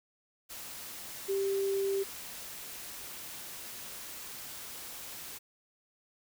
sine tone in noise, 392 Hz, G4, in tune, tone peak -28 dBFS, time 1.28-2.04 s, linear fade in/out 20 ms, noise white, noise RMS -44 dBFS, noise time 0.49-5.39 s, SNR +13 dB, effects none

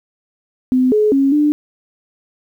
sine tone with pitch steps, 255.5 / 425 / 273.8 / 297.2 Hz, C4 / G#4 / C#4 / D4, -41 / +40 / -21 / +21 cents, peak -10 dBFS, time 0.72-1.52 s, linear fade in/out 0 ms, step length 200 ms, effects 8-bit

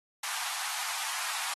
pink high-pass noise, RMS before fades -35 dBFS, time 0.23-1.54 s, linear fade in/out 5 ms, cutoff 780 Hz, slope 48 dB/octave, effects AAC 32 kbps

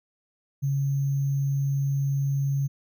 sine tone with sample-and-hold, 138.59 Hz, C#3, in tune, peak -22 dBFS, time 0.62-2.68 s, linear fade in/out 20 ms, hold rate 6300 Hz, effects none

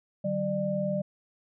sine tone cluster, 150.5 / 190.8 / 598 Hz, D3 / G3 / D5, +43 / -47 / +31 cents, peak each -35 / -30 / -29 dBFS, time 0.24-1.02 s, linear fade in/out 10 ms, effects none

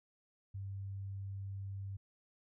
sine tone, 98 Hz, G2, in tune, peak -40 dBFS, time 0.54-1.97 s, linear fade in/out 10 ms, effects none

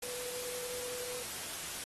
sine tone in noise, 493.9 Hz, B4, in tune, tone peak -43 dBFS, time 0.03-1.23 s, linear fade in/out 5 ms, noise white, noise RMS -41 dBFS, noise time 0.02-1.84 s, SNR -5 dB, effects AAC 32 kbps

